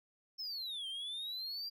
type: exponential two-way sweep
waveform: triangle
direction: down then up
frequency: 5370 to 3111 to 4802 Hz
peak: -38 dBFS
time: 0.38-1.7 s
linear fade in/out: 20 ms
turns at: 0.88 s
effects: none

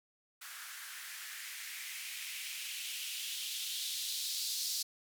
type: noise with band-pass filter sweep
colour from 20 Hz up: violet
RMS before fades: -41 dBFS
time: 0.41-4.83 s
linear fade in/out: 10 ms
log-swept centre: 1400 to 4600 Hz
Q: 2.7
effects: none

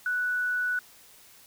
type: tone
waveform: sine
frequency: 1480 Hz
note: F#6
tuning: in tune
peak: -25 dBFS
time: 0.06-0.79 s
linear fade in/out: 2 ms
effects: white hiss -54 dBFS RMS until 1.46 s

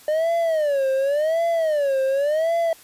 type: tone with vibrato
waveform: triangle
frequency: 599 Hz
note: D5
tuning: 34 cents sharp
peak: -16 dBFS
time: 0.08-2.73 s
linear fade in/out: 2 ms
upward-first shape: sine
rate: 0.9 Hz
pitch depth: 210 cents each way
effects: white hiss -48 dBFS RMS until 2.83 s + resampled to 32000 Hz

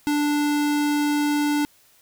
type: tone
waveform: square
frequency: 293.7 Hz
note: D4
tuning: in tune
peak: -20 dBFS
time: 0.07-1.65 s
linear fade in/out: 0 ms
effects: white hiss -57 dBFS RMS until 2.01 s

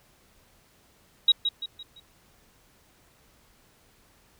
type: tone with echo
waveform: sine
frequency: 3825 Hz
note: A#7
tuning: 44 cents sharp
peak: -14 dBFS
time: 1.28-1.32 s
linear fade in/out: 5 ms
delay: 170 ms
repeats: 4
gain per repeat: -8 dB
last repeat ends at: 2 s
effects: pink hiss -61 dBFS RMS until 4.39 s

